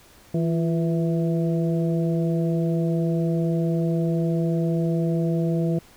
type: harmonic tone with a mistuned harmonic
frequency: 164.81 Hz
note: E3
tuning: in tune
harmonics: 1 / 2 / 3 / 4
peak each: -21 / -27 / -31 / -33 dBFS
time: 0.34-5.79 s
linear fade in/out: 5 ms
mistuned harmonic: 2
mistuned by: +57 cents
effects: pink hiss -52 dBFS RMS until 5.96 s